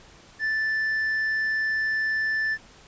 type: tone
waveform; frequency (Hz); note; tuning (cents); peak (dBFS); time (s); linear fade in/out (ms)
triangle; 1760; A6; 0; -21; 0.39-2.58; 50
effects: pink hiss -51 dBFS RMS until 2.87 s + resampled to 16000 Hz